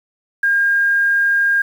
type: tone with quantisation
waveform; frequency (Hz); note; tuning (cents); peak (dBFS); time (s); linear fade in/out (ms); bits
sine; 1613; G6; +49; -12; 0.43-1.62; 5; 7
effects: none